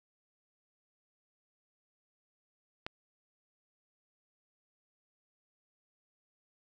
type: click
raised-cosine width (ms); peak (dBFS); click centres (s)
0.3; -21; 2.865
effects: none